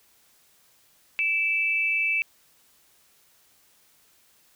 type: tone pair together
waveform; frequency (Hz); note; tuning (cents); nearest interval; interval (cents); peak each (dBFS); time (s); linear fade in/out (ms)
sine; 2325 / 2637; D7 / E7; -18 / 0; major second; 218; -25 / -24; 1.19-2.22; 0
effects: white hiss -61 dBFS RMS until 4.55 s